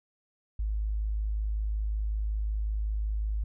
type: tone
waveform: sine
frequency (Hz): 52.7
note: G#1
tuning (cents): +26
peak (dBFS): -27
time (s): 0.59-3.44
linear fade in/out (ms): 5
effects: none